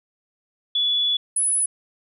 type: tone pair in turn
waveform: sine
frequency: 3424 / 10122 Hz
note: A7 / D#9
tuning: -48 / +29 cents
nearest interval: octave + perfect fifth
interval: 1877 cents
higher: second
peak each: -18 dBFS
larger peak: neither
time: 0.75-1.17 / 1.36-1.66 s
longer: first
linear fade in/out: 5 ms
effects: none